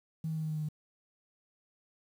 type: tone with pitch steps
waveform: triangle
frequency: 160 / 158.71 / 157.43 / 156.17 / 154.91 / 153.66 / 152.42 Hz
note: D#3 / D#3 / D#3 / D#3 / D#3 / D#3 / D#3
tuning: +49 / +35 / +21 / +7 / -7 / -21 / -35 cents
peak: -28 dBFS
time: 0.24-0.688 s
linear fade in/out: 5 ms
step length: 64 ms
effects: tanh soft clip ceiling -30 dBFS + 10-bit